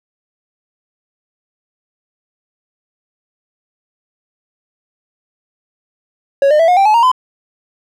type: tone with pitch steps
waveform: triangle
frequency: 554.4 / 604.6 / 659.3 / 719 / 784 / 855 / 932.4 / 1016.8 Hz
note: C#5 / D#5 / E5 / F#5 / G5 / A5 / A#5 / C6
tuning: 0 / -50 / 0 / -50 / 0 / -50 / 0 / -50 cents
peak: -5 dBFS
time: 6.42-7.116 s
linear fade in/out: 2 ms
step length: 87 ms
effects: none